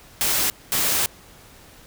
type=noise bursts at uneven times; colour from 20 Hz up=white; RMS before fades=-21 dBFS; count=2; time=0.21-0.5 / 0.72-1.06 s; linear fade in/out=0 ms; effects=pink hiss -48 dBFS RMS until 1.86 s